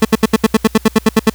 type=tone bursts; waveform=30% pulse; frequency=220 Hz; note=A3; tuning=in tune; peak=-3 dBFS; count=13; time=0.02-1.298 s; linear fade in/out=5 ms; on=30 ms; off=74 ms; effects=added 60 Hz sine -34 dBFS peak until 1.34 s + white hiss -42 dBFS RMS until 1.34 s